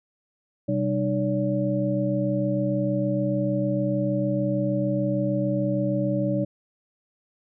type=tone cluster; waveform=sine; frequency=128.1 / 194.7 / 303.1 / 571 Hz; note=C3 / G3 / D#4 / D5; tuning=-36 / -12 / -45 / -49 cents; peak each=-27 dBFS; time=0.68-6.45 s; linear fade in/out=10 ms; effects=none